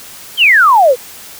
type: exponential sweep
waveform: sine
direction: down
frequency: 3276 to 466.2 Hz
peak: -4 dBFS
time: 0.37-0.96 s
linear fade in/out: 50 ms
effects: white hiss -33 dBFS RMS until 1.39 s